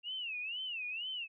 sine tone with vibrato, 2746 Hz, F7, 30 cents flat, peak -37 dBFS, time 0.03-1.28 s, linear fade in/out 50 ms, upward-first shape sine, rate 2.1 Hz, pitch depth 200 cents each way, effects none

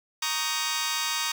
10% pulse chord, Eb dominant seventh, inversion second, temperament just, 933.4 / 1120.1 / 1244.5 / 1555.6 Hz, Bb5 / Db6 / Eb6 / G6, +2 / +18 / 0 / -14 cents, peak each -23 / -25 / -24 / -27 dBFS, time 0.22-1.32 s, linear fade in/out 5 ms, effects 9-bit

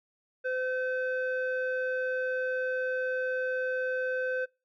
square tone with low-pass filter, 512 Hz, C5, 38 cents flat, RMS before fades -31 dBFS, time 0.44-4.46 s, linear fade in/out 20 ms, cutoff 1600 Hz, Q 2.4, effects noise-tail reverb RT60 0.3 s tail -26 dB re dry

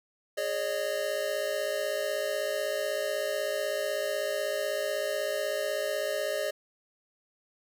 square chord, Ab suspended fourth, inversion none, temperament equal with one note detuned, 415.3 / 554.4 / 610.5 Hz, Ab4 / Db5 / Eb5, 0 / 0 / -33 cents, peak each -38 / -34 / -32 dBFS, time 0.37-6.51 s, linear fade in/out 10 ms, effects none

